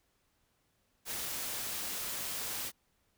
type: noise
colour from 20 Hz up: white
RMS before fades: -38 dBFS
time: 1.05-2.72 s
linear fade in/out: 50 ms
effects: pink hiss -75 dBFS RMS until 3.17 s